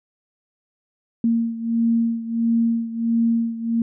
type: beating tone pair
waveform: sine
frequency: 230 / 231.5 Hz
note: A#3 / A#3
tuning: -23 / -12 cents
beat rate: 1.5 Hz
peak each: -19 / -23 dBFS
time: 1.24-3.82 s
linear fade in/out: 2 ms
effects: none